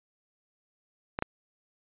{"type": "clicks", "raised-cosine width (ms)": 0.5, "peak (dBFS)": [-15, -12], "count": 2, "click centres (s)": [1.189, 1.224], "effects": ["resampled to 8000 Hz"]}